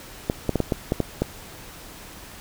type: clicks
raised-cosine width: 2 ms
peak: -7 dBFS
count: 8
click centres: 0.299 / 0.493 / 0.557 / 0.603 / 0.722 / 0.921 / 1.003 / 1.22 s
effects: pink hiss -42 dBFS RMS until 2.4 s